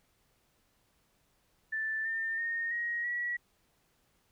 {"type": "tone with pitch steps", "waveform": "sine", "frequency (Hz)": [1763, 1803.2, 1844.2, 1886.3, 1929.2], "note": ["A6", "A6", "A#6", "A#6", "B6"], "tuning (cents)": [3, 42, -19, 20, -41], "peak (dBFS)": -31, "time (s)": [1.72, 3.37], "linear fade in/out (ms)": 10, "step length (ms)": 330, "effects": ["pink hiss -72 dBFS RMS until 4.31 s"]}